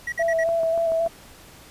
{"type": "tone bursts", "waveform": "triangle", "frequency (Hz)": 1922, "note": "B6", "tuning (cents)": -48, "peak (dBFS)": -23, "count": 4, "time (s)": [0.07, 0.438], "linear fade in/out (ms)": 5, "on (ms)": 53, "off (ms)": 52}
{"type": "tone with vibrato", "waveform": "sine", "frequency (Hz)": 661, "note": "E5", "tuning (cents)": 5, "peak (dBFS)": -19, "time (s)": [0.19, 1.08], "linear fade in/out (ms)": 10, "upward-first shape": "square", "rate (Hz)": 3.7, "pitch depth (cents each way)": 18}
{"type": "click train", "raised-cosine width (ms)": 1, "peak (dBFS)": -23, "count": 5, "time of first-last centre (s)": [0.49, 1.063], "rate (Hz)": 6.98}
{"effects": ["pink hiss -47 dBFS RMS until 1.7 s", "resampled to 32000 Hz"]}